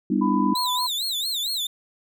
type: chord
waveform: sine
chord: E minor seventh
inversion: first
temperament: just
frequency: 197.78 / 247.2 / 296.7 / 329.6 Hz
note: G3 / B3 / D4 / E4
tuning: +16 / +2 / +18 / 0 cents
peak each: -23 / -24 / -24 / -28 dBFS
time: 0.1-0.54 s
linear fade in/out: 5 ms
type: tone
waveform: sine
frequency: 998 Hz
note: B5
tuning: 18 cents sharp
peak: -24 dBFS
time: 0.21-0.87 s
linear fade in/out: 10 ms
type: tone with vibrato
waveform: 40% pulse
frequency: 3858 Hz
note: B7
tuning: 41 cents flat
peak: -23 dBFS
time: 0.55-1.67 s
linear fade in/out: 5 ms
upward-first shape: sine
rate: 4.4 Hz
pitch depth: 190 cents each way
effects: none